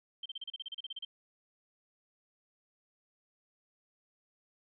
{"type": "tone bursts", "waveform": "sine", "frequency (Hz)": 3136, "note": "G7", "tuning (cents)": 0, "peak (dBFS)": -38, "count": 14, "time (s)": [0.23, 1.05], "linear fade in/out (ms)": 5, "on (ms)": 27, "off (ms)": 34, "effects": []}